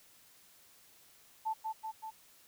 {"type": "tone with echo", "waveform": "sine", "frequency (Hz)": 880, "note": "A5", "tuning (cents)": 0, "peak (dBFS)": -31, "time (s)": [1.45, 1.54], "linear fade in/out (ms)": 20, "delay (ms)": 190, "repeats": 3, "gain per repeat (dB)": -3, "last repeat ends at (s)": 2.11, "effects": ["white hiss -62 dBFS RMS until 2.47 s"]}